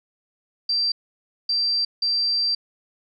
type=tone bursts at uneven times; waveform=sine; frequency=4700 Hz; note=D8; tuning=1 cent sharp; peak=-19 dBFS; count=3; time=0.69-0.92 / 1.49-1.85 / 2.02-2.55 s; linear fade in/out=5 ms; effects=none

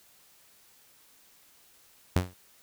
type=tone with exponential decay; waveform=sawtooth; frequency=90.8 Hz; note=F#2; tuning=32 cents flat; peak=-15 dBFS; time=2.16-2.34 s; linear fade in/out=0 ms; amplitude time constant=39 ms; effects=white hiss -60 dBFS RMS until 2.62 s

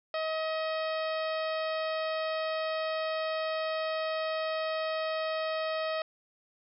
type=harmonic tone with a mistuned harmonic; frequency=634 Hz; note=D#5; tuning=32 cents sharp; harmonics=1 / 2 / 3 / 4 / 5 / 6 / 7 / 8; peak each=-31 / -37 / -41 / -43 / -45 / -47 / -48 / -49 dBFS; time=0.14-6.02 s; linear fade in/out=2 ms; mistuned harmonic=8; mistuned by=+16 cents; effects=none

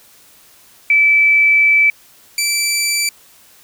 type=tone pair in turn; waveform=sine / 15% pulse; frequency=2312 / 2328 Hz; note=D7 / D7; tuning=-28 / -16 cents; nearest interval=unison; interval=12 cents; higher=second; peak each=-8 dBFS; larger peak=neither; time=0.9-1.9 / 2.38-3.09 s; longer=first; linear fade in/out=2 ms; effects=white hiss -47 dBFS RMS until 3.63 s

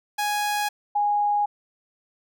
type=tone pair in turn; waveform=sawtooth / sine; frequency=830.6 / 825.3 Hz; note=G#5 / G#5; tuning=0 / -11 cents; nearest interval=unison; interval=11 cents; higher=first; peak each=-19 dBFS; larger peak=neither; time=0.18-0.69 / 0.95-1.46 s; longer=neither; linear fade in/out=10 ms; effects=none

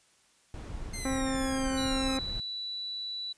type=noise; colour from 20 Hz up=brown; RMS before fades=-38 dBFS; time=0.54-2.4 s; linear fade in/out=2 ms
type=exponential sweep; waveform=5% pulse; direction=down; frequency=2115 to 1258 Hz; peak=-26 dBFS; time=0.93-2.18 s; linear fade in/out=10 ms
type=harmonic tone; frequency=265.3 Hz; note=C4; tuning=24 cents sharp; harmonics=1 / 2 / 3 / 4 / 5 / 6 / 7 / 8 / 9; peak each=-30 / -36 / -40 / -42 / -44 / -46 / -47 / -48 / -49 dBFS; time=1.05-2.19 s; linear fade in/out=2 ms
type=tone; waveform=sine; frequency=3951 Hz; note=B7; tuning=in tune; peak=-34 dBFS; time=1.77-3.33 s; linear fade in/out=10 ms
effects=white hiss -65 dBFS RMS until 3.37 s + resampled to 22050 Hz

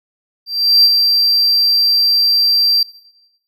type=tone with ADSR envelope; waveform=triangle; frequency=4709 Hz; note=D8; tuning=4 cents sharp; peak=-4 dBFS; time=0.46-2.83 s; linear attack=380 ms; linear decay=47 ms; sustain=-5 dB; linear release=3 ms; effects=noise-tail reverb RT60 1.0 s tail -21 dB re dry

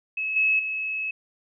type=tone with level steps; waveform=sine; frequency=2582 Hz; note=E7; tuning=37 cents flat; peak=-25 / -18 / -26 dBFS; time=0.17-1.11 s; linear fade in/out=5 ms; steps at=0.36 / 0.59 s; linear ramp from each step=5 ms; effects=none

